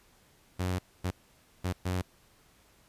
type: tone bursts at uneven times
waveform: sawtooth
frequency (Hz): 91.4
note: F#2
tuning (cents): -21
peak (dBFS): -25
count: 4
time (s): 0.59-0.79 / 1.04-1.11 / 1.64-1.73 / 1.85-2.02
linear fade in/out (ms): 10
effects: pink hiss -63 dBFS RMS until 2.88 s + resampled to 32000 Hz